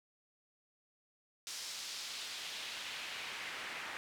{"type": "noise with band-pass filter sweep", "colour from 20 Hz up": "pink", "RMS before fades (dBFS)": -44, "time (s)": [1.47, 3.97], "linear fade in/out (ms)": 0, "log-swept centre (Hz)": [5600, 1800], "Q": 1.3, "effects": []}